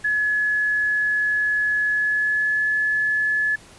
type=tone with pitch glide; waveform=sine; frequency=1700 to 1715.8 Hz; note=G#6 to A6; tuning=+40 to -44 cents; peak=-18 dBFS; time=0.04-3.56 s; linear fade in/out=10 ms; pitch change=+16 cents; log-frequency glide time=1.88-2.68 s; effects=pink hiss -47 dBFS RMS until 3.78 s + resampled to 24000 Hz